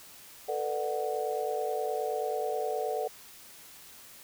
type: chord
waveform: sine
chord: B minor seventh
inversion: third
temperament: just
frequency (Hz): 444.5 / 493.9 / 592.7 / 740.8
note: A4 / B4 / D5 / F#5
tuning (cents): +18 / 0 / +16 / +2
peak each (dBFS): -33 / -36 / -36 / -34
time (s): 0.48-3.08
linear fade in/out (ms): 10
effects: white hiss -51 dBFS RMS until 4.23 s